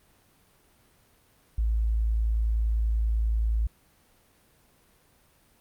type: tone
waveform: sine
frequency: 55.2 Hz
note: A1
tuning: 6 cents sharp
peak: -22 dBFS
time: 1.58-3.67 s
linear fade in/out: 5 ms
effects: pink hiss -62 dBFS RMS until 5.6 s + Opus 32 kbps